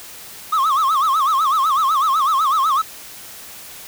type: tone with vibrato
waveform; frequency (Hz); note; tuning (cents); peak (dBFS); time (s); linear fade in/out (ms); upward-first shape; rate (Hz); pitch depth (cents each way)
triangle; 1174.7; D6; 0; -12; 0.52-2.82; 10; sine; 8; 190
effects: white hiss -37 dBFS RMS until 3.87 s